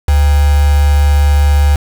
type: tone with quantisation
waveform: sine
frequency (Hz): 72.5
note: D2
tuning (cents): -22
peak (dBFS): -6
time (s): 0.08-1.76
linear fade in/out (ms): 5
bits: 3
effects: none